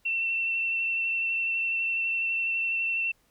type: tone with vibrato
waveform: sine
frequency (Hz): 2696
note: E7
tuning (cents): +38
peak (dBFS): -25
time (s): 0.05-3.12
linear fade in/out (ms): 10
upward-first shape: sine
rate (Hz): 12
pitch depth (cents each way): 16
effects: pink hiss -67 dBFS RMS until 3.3 s